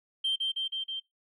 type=tone with echo; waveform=sine; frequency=3145 Hz; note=G7; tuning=5 cents sharp; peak=-24 dBFS; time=0.24-0.36 s; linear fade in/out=10 ms; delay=160 ms; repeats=4; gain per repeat=-2 dB; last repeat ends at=1 s; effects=noise-tail reverb RT60 0.2 s tail -24 dB re dry + tanh soft clip ceiling -23 dBFS